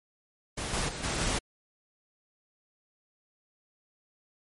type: noise with level steps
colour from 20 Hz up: pink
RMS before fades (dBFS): -34 / -30 / -38 / -31 / -29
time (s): 0.57-1.39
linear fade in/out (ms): 10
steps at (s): 0.73 / 0.88 / 1.03 / 1.19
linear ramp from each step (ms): 10
effects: MP3 48 kbps